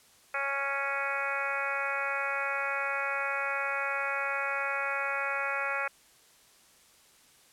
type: harmonic tone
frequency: 277.2 Hz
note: C#4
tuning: in tune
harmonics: 2 / 3 / 4 / 5 / 6 / 7 / 8 / 9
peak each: -38 / -39 / -39 / -34 / -37 / -39 / -37 / -38 dBFS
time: 0.34-5.88 s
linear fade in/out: 5 ms
effects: white hiss -60 dBFS RMS until 7.52 s + low-pass 11000 Hz 12 dB/octave